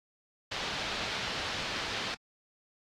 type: low-pass noise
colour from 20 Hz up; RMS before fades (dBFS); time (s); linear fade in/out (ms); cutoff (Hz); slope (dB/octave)
white; -36; 0.51-2.15; 10; 4400; 24
effects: AAC 64 kbps